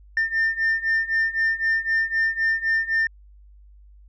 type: beating tone pair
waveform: sine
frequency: 1800 / 1803.9 Hz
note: A6 / A6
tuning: +39 / +43 cents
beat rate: 3.9 Hz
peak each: -22 / -20 dBFS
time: 0.17-3.07 s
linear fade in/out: 2 ms
effects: tanh soft clip ceiling -16 dBFS + added 50 Hz sine -46 dBFS peak until 4.08 s